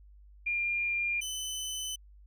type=tone pair in turn; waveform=sine / 20% pulse; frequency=2401 / 3025 Hz; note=D7 / F#7; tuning=+38 / +38 cents; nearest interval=major third; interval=400 cents; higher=second; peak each=-28 / -29 dBFS; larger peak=first; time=0.46-1.21 / 1.21-1.96 s; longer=neither; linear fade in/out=10 ms; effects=added 50 Hz sine -52 dBFS peak until 2.26 s